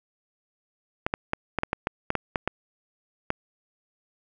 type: clicks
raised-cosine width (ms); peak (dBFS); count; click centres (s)
0.5; -9; 12; 1.065 / 1.139 / 1.334 / 1.587 / 1.634 / 1.731 / 1.871 / 2.104 / 2.153 / 2.358 / 2.476 / 3.304
effects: none